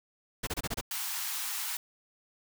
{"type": "noise bursts", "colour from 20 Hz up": "pink", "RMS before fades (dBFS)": -33, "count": 6, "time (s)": [0.43, 0.812], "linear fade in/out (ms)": 10, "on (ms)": 42, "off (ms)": 26}
{"type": "high-pass noise", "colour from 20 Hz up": "white", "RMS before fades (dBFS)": -35, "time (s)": [0.91, 1.77], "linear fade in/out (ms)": 2, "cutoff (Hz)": 780, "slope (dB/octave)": 96}
{"effects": []}